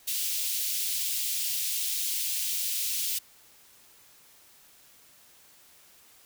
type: high-pass noise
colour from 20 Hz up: white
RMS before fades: -30 dBFS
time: 0.07-3.19 s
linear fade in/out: 10 ms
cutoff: 2700 Hz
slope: 24 dB/octave
effects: white hiss -57 dBFS RMS until 6.25 s